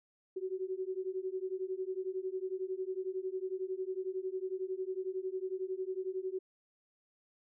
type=beating tone pair; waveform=sine; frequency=370 / 381 Hz; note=F#4 / G4; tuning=0 / -49 cents; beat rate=11 Hz; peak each=-38 / -38 dBFS; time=0.36-6.39 s; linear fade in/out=10 ms; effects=none